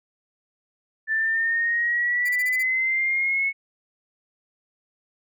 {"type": "exponential sweep", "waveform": "sine", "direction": "up", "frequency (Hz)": [1760, 2203], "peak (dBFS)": -20, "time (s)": [1.07, 3.53], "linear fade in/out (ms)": 50}
{"type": "tone bursts", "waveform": "5% pulse", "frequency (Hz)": 2349, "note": "D7", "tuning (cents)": 0, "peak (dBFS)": -24, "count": 6, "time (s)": [2.25, 2.631], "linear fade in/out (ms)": 10, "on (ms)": 41, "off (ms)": 27}
{"effects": []}